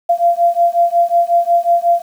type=beating tone pair; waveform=sine; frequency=686 / 691.5 Hz; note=F5 / F5; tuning=-31 / -17 cents; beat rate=5.5 Hz; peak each=-13 dBFS; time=0.09-2.02 s; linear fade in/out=10 ms; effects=7-bit